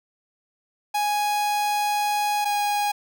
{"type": "tone pair in turn", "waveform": "45% pulse", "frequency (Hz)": [830.6, 823.9], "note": ["G#5", "G#5"], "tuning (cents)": [0, -14], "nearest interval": "unison", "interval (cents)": 14, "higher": "first", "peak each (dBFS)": -21, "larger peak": "neither", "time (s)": [[0.94, 2.45], [2.45, 2.92]], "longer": "first", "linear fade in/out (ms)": 10, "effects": []}